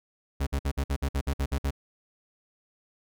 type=tone bursts; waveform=40% pulse; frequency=69.3 Hz; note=C#2; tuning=in tune; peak=-24 dBFS; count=11; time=0.4-1.708 s; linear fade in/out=10 ms; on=68 ms; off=56 ms; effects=none